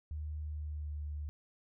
sine tone with pitch glide, 76 to 74.26 Hz, D#2 to D2, -40 to +20 cents, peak -37 dBFS, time 0.11-1.29 s, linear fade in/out 0 ms, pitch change -40 cents, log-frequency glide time 0.42-0.98 s, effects none

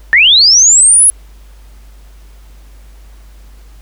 sine linear sweep, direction up, 1739 to 10710 Hz, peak -3 dBFS, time 0.13-1.1 s, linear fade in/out 0 ms, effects added 50 Hz sine -34 dBFS peak until 3.81 s + pink hiss -48 dBFS RMS until 3.81 s

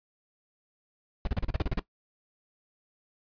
brown noise bursts, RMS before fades -27 dBFS, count 10, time 1.25-1.795 s, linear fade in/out 2 ms, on 23 ms, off 35 ms, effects noise-tail reverb RT60 0.1 s tail -18 dB re dry + resampled to 11025 Hz

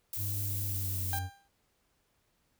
violet noise, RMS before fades -37 dBFS, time 0.13-1.19 s, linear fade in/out 2 ms
triangle tone with pitch glide, 100 to 92.23 Hz, G2 to F#2, +35 to -5 cents, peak -32 dBFS, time 0.16-1.3 s, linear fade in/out 50 ms, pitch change -140 cents, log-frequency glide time 0.48-1.06 s
30% pulse tone with exponential decay, 795 Hz, G5, 24 cents sharp, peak -29 dBFS, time 1.13-1.48 s, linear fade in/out 1 ms, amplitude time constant 75 ms
effects pink hiss -74 dBFS RMS until 2.59 s

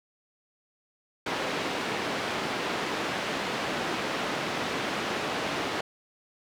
pink band-pass noise, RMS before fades -31 dBFS, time 1.26-5.81 s, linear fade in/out 5 ms, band 250 to 3500 Hz, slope 12 dB/octave, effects none

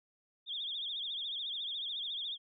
sine tone with vibrato, 3450 Hz, A7, 35 cents flat, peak -36 dBFS, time 0.46-2.38 s, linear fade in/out 50 ms, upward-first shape triangle, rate 14 Hz, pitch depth 150 cents each way, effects none

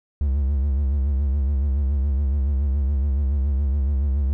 triangle tone with vibrato, 69.3 Hz, C#2, in tune, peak -16 dBFS, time 0.21-4.33 s, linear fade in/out 0 ms, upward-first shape sine, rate 7.1 Hz, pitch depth 100 cents each way, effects none

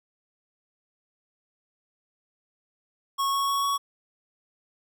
square tone with pitch steps, 1100 / 1106.4 / 1112.8 / 1119.2 Hz, C#6 / C#6 / C#6 / C#6, -14 / -4 / +6 / +16 cents, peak -24 dBFS, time 3.18-3.78 s, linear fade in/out 20 ms, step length 150 ms, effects none

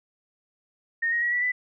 sine tone with pitch steps, 1844 / 1879.5 / 1915.7 / 1952.5 / 1990.1 Hz, A#6 / A#6 / A#6 / B6 / B6, -19 / +14 / +47 / -20 / +13 cents, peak -22 dBFS, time 1.02-1.52 s, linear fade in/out 10 ms, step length 100 ms, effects none

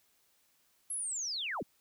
sine linear sweep, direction down, 11260 to 101.2 Hz, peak -34 dBFS, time 0.9-1.63 s, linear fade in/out 5 ms, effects white hiss -71 dBFS RMS until 1.8 s

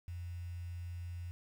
sine tone with quantisation, 87.31 Hz, F2, in tune, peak -40 dBFS, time 0.08-1.31 s, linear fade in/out 0 ms, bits 10, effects none

